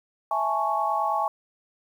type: chord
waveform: sine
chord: A major seventh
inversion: second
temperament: equal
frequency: 659.3 / 830.6 / 880 / 1108.7 Hz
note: E5 / G#5 / A5 / C#6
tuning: 0 / 0 / 0 / 0 cents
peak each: -30 / -26 / -30 / -27 dBFS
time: 0.31-1.28 s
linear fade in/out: 2 ms
effects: 9-bit